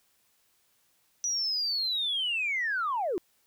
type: linear sweep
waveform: sine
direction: down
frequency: 5900 to 318.7 Hz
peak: -26 dBFS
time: 1.24-3.18 s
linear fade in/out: 0 ms
effects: tanh soft clip ceiling -22 dBFS + white hiss -69 dBFS RMS until 3.46 s